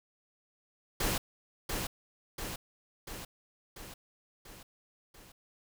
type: noise with echo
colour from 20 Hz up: pink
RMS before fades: -31 dBFS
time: 1-1.18 s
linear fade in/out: 5 ms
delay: 690 ms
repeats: 6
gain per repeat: -4 dB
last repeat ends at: 5.32 s
effects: none